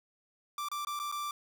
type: tone with dropouts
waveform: 45% pulse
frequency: 1174.7 Hz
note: D6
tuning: in tune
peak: -34 dBFS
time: 0.58-1.31 s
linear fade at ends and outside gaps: 2 ms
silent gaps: 0.686-0.715 / 0.849-0.87 / 0.992-0.998 / 1.116-1.123 s
effects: none